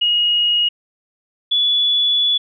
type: tone pair in turn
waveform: sine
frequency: 2882 / 3427 Hz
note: F#7 / A7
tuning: -46 / -46 cents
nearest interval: minor third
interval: 300 cents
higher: second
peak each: -13 dBFS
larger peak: neither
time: 0.01-0.69 / 1.51-2.38 s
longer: second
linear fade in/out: 10 ms
effects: none